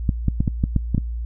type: clicks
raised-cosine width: 5 ms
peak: -6 dBFS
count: 8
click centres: 0.092 / 0.283 / 0.405 / 0.478 / 0.639 / 0.763 / 0.947 / 0.98 s
effects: noise-tail reverb RT60 0.1 s tail -24 dB re dry + added 58 Hz sine -24 dBFS peak until 1.25 s